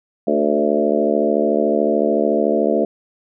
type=harmonic tone with a mistuned harmonic; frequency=73.7 Hz; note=D2; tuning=7 cents sharp; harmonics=3 / 4 / 5 / 6 / 7 / 8 / 9; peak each=-22 / -22 / -22 / -22 / -22 / -22 / -22 dBFS; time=0.27-2.85 s; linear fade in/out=5 ms; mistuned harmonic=6; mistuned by=-18 cents; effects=none